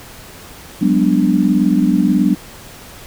sine chord, G# half-diminished seventh, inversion third, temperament equal with one note detuned, 185 / 203.5 / 246.9 / 293.7 Hz, F#3 / G#3 / B3 / D4, 0 / -35 / 0 / 0 cents, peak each -16 dBFS, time 0.81-2.35 s, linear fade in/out 10 ms, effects pink hiss -37 dBFS RMS until 3.06 s

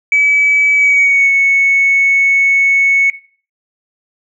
sine tone with pitch glide, 2289 to 2210 Hz, D7 to C#7, -45 to -6 cents, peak -6 dBFS, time 0.12-3.1 s, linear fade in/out 2 ms, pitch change -61 cents, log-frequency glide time 0.75-1.3 s, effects noise-tail reverb RT60 0.4 s tail -17 dB re dry + tanh soft clip ceiling -3 dBFS

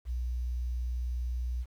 sine tone, 60.9 Hz, B1, 24 cents flat, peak -30 dBFS, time 0.05-1.66 s, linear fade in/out 50 ms, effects 10-bit

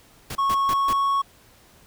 pink noise bursts, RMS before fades -32 dBFS, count 4, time 0.3-0.932 s, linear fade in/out 5 ms, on 53 ms, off 140 ms
triangle tone with pitch glide, 1100 to 1107 Hz, C#6 to C#6, -14 to -3 cents, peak -17 dBFS, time 0.38-1.22 s, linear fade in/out 10 ms, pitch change +11 cents, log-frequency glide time 0.59-1.03 s
effects pink hiss -54 dBFS RMS until 1.86 s

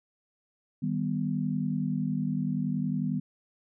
sine chord, Eb augmented, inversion none, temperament equal, 155.56 / 196 / 246.9 Hz, Eb3 / G3 / B3, 0 / 0 / 0 cents, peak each -31 dBFS, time 0.82-3.2 s, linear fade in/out 10 ms, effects none

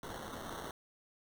white noise with sample-and-hold, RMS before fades -44 dBFS, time 0.03-0.71 s, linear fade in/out 2 ms, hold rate 2450 Hz, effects none

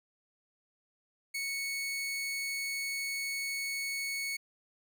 sawtooth tone, 2214 Hz, C#7, 3 cents flat, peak -30 dBFS, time 1.34-4.37 s, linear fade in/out 10 ms, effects none

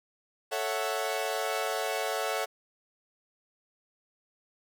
sawtooth chord, F# minor seventh, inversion first, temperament equal, 440 / 554.4 / 659.3 / 740 Hz, A4 / C#5 / E5 / F#5, 0 / 0 / 0 / 0 cents, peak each -31 dBFS, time 0.51-2.46 s, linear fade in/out 20 ms, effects none

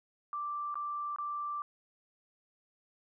sine tone with dropouts, 1174.7 Hz, D6, in tune, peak -34 dBFS, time 0.33-1.62 s, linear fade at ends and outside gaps 1 ms, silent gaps 0.743-0.755 / 1.161-1.185 s, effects none

